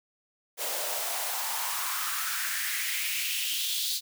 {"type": "noise with high-pass filter sweep", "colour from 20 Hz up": "white", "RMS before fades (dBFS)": -31, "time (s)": [0.57, 4.01], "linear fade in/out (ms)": 50, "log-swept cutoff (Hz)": [490, 4000], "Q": 3.5, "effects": []}